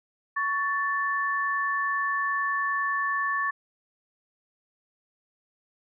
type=tone pair together; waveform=sine; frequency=1117.6 / 1760 Hz; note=C#6 / A6; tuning=+14 / 0 cents; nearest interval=minor sixth; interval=786 cents; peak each=-27 dBFS; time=0.36-3.51 s; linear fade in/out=10 ms; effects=none